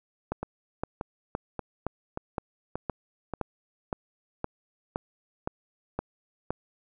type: two click trains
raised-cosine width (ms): 1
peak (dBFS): -18 / -15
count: 6 / 13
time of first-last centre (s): 0.43-3.337 / 0.32-6.506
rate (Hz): 1.72 / 1.94
effects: none